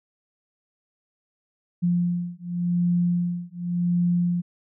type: beating tone pair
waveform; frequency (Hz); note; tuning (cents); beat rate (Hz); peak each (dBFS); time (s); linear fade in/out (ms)
sine; 174.61 / 175.5; F3 / F3; 0 / +9; 0.89; -24; 1.82-4.42; 20
effects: none